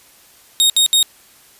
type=tone bursts; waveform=sawtooth; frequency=3729 Hz; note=A#7; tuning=in tune; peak=-7 dBFS; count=3; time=0.6-1.028 s; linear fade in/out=0 ms; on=98 ms; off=67 ms; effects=white hiss -48 dBFS RMS until 1.59 s + resampled to 32000 Hz